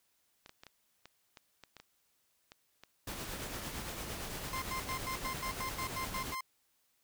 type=clicks; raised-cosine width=0.2 ms; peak=-33 dBFS; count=11; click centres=0.461 / 0.494 / 0.635 / 0.667 / 1.056 / 1.372 / 1.637 / 1.767 / 1.8 / 2.519 / 2.836 s
type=noise with tremolo; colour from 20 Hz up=pink; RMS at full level=-40 dBFS; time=3.07-6.35 s; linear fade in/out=5 ms; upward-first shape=triangle; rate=8.8 Hz; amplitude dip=40%
type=tone bursts; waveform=30% pulse; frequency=1046.5 Hz; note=C6; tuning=in tune; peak=-34 dBFS; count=11; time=4.53-6.408 s; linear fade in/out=2 ms; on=88 ms; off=91 ms
effects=white hiss -75 dBFS RMS until 7.03 s